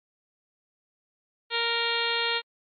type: harmonic tone with a mistuned harmonic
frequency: 466.2 Hz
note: A#4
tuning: in tune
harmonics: 1 / 2 / 3 / 4 / 5 / 6 / 7 / 8 / 9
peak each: -33 / -33 / -33 / -33 / -33 / -33 / -33 / -33 / -33 dBFS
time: 1.5-2.42 s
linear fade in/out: 50 ms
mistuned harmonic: 8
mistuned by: -26 cents
effects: MP3 48 kbps